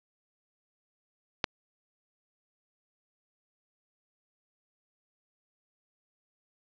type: click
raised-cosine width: 0.2 ms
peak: -7 dBFS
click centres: 1.442 s
effects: resampled to 11025 Hz + 8-bit